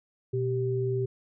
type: tone pair together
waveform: sine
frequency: 122.6 / 389.2 Hz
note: B2 / G4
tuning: -12 / -12 cents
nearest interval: octave + minor sixth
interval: 2000 cents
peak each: -28 / -28 dBFS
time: 0.33-1.06 s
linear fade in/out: 10 ms
effects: none